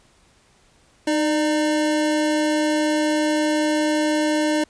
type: tone pair together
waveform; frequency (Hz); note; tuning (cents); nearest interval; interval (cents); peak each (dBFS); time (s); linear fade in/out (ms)
square; 307.6 / 598; D#4 / D5; -20 / +31; octave; 1151; -20 / -24; 1.07-4.64; 5
effects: pink hiss -57 dBFS RMS until 4.69 s + resampled to 22050 Hz